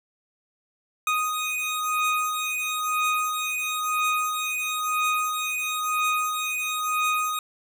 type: beating tone pair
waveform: 25% pulse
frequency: 1244.5 / 1245.5 Hz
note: D#6 / D#6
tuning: 0 / +1 cents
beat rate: 1 Hz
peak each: -23 dBFS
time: 1.07-7.39 s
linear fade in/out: 2 ms
effects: none